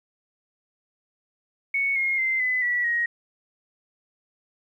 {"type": "tone with pitch steps", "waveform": "sine", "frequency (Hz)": [2217, 2146, 2078, 2012, 1947.9, 1885.9], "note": ["C#7", "C7", "C7", "B6", "B6", "A#6"], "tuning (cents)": [0, 43, -12, 32, -24, 20], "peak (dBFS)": -21, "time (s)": [1.74, 3.06], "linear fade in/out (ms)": 5, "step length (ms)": 220, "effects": ["10-bit"]}